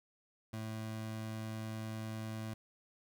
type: tone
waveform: 25% pulse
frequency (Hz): 110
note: A2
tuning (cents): 0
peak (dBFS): -36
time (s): 0.53-2.54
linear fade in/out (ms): 5
effects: none